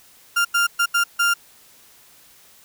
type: tone bursts at uneven times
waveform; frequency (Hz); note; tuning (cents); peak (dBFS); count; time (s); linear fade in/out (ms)
35% pulse; 1396.9; F6; 0; -14; 5; 0.36-0.45 / 0.54-0.67 / 0.79-0.86 / 0.94-1.04 / 1.19-1.34; 10
effects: white hiss -51 dBFS RMS until 2.64 s